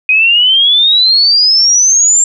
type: exponential sweep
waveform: sine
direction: up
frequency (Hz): 2489 to 7450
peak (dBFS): -5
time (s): 0.09-2.24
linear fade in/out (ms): 2
effects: none